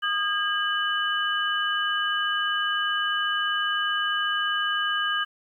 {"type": "tone cluster", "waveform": "sine", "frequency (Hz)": [1228, 1623, 2980], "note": ["D#6", "G#6", "F#7"], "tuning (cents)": [-23, -40, 12], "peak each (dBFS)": [-28, -26, -28], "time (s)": [0.02, 5.25], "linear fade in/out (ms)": 20, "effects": ["10-bit"]}